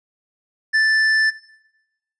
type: tone with hard clipping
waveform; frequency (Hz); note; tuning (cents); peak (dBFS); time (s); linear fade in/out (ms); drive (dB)
sine; 1760; A6; 0; -15; 0.73-1.31; 20; 6
effects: noise-tail reverb RT60 0.9 s tail -18 dB re dry + resampled to 22050 Hz

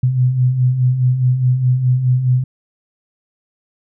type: beating tone pair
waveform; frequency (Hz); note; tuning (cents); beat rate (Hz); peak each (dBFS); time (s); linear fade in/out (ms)
sine; 122.9 / 127.7; B2 / C3; -8 / -42; 4.8; -20 / -12; 0.03-2.44; 5
effects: none

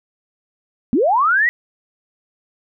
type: linear sweep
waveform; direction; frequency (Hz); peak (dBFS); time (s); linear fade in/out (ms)
sine; up; 207.7 to 1975.5; -12; 0.93-1.49; 0
effects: none

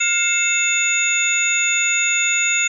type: tone cluster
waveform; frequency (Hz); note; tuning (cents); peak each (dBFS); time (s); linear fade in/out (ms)
sine; 1422 / 2147 / 2656 / 3599 / 6830; F6 / C7 / E7 / A7 / G#8; +31 / +44 / +12 / +38 / +48; -26 / -22 / -20 / -25 / -20; 0-2.68; 10
effects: none

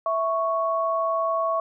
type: tone pair together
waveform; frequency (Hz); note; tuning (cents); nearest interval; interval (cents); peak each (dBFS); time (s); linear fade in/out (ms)
sine; 657.7 / 1108.7; E5 / C#6; -4 / 0; major sixth; 904; -24; 0.06-1.6; 2
effects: none

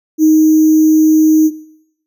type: tone with sample-and-hold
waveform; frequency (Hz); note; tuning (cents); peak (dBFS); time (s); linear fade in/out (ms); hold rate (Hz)
sine; 312.9; D#4; +10; -5; 0.18-1.51; 50; 6300
effects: noise-tail reverb RT60 0.8 s tail -18 dB re dry

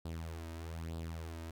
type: tone with flanger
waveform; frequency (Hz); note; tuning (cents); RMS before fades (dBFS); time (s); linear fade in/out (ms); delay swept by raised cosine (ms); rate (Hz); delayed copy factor
sawtooth; 82; E2; -9; -43; 0.05-1.51; 5; 0.23 to 3.23; 1.1; +0.65
effects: none

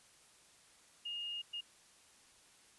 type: tone bursts at uneven times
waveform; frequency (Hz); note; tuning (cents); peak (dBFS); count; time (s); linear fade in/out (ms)
sine; 2845; F7; +31; -39; 2; 1.05-1.42 / 1.53-1.61; 10
effects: white hiss -64 dBFS RMS until 2.78 s + resampled to 24000 Hz

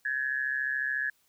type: tone with amplitude modulation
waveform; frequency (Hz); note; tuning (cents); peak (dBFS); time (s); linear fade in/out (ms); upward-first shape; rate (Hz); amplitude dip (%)
sine; 1691; G#6; +31; -24; 0.05-1.1; 5; sine; 134; 80
effects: white hiss -69 dBFS RMS until 1.28 s

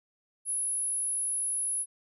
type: tone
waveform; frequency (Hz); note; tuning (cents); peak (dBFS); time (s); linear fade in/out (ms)
sine; 10548; E9; 0; -28; 0.45-1.86; 50
effects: none

